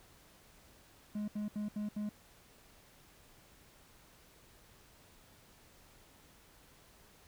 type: tone bursts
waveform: triangle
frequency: 209.2 Hz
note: G#3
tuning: 13 cents sharp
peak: -33 dBFS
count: 5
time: 1.15-2.092 s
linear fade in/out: 5 ms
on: 130 ms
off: 73 ms
effects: pink hiss -62 dBFS RMS until 7.27 s